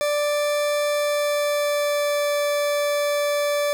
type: tone with pitch glide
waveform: 40% pulse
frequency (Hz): 587.3 to 582.2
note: D5 to D5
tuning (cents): 0 to -15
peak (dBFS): -19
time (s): 0.01-3.73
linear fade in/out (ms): 0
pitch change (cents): -15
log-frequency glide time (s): 0.9-2.35
effects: none